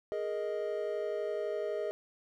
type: chord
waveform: triangle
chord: Ab suspended second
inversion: none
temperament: just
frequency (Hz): 415.3 / 467.2 / 623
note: Ab4 / Bb4 / Eb5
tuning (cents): 0 / +4 / +2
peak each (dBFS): -34 / -37 / -34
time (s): 0.12-1.91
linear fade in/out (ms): 0
effects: none